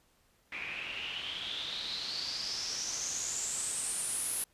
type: noise with low-pass filter sweep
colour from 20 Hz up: white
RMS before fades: -37 dBFS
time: 0.52-4.44 s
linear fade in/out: 2 ms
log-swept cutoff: 2300 to 11000 Hz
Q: 7.8
effects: pink hiss -69 dBFS RMS until 4.53 s + resampled to 32000 Hz